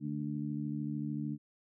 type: harmonic tone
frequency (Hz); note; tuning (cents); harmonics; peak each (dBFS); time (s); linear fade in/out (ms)
73.42; D2; 0; 2 / 3 / 4; -38 / -38 / -39; 0-1.38; 50
effects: none